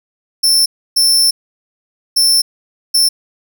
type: tone bursts at uneven times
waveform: sawtooth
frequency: 5360 Hz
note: E8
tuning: 28 cents sharp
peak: -6 dBFS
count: 4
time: 0.43-0.66 / 0.96-1.31 / 2.16-2.42 / 2.94-3.09 s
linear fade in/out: 10 ms
effects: none